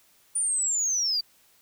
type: linear sweep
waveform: sine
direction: down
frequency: 9397 to 4600 Hz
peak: -22 dBFS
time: 0.35-1.21 s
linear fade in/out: 10 ms
effects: tanh soft clip ceiling -19 dBFS + white hiss -61 dBFS RMS until 1.61 s